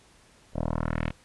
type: tone with low-pass filter sweep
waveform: 10% pulse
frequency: 40.05 Hz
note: E1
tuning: 49 cents flat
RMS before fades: -29 dBFS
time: 0.53-1.13 s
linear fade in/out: 50 ms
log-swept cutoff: 590 to 2900 Hz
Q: 1.9
effects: pink hiss -58 dBFS RMS until 1.24 s + resampled to 24000 Hz